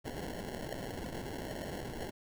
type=noise with sample-and-hold; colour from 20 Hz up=blue; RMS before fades=-41 dBFS; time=0.04-2.11 s; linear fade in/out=20 ms; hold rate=1225 Hz; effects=none